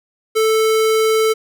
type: tone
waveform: square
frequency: 440 Hz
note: A4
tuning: in tune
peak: -13 dBFS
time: 0.35-1.34 s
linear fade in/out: 20 ms
effects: none